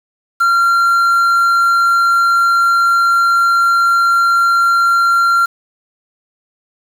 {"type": "tone with quantisation", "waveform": "triangle", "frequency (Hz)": 1378, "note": "F6", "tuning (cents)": -24, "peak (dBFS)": -7, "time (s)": [0.4, 5.46], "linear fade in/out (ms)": 10, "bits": 5, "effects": []}